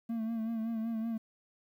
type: tone with vibrato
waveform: triangle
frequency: 225.7 Hz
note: A3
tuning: 44 cents sharp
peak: -30 dBFS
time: 0.09-1.18 s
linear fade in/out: 10 ms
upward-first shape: sine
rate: 5.3 Hz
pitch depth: 45 cents each way
effects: 11-bit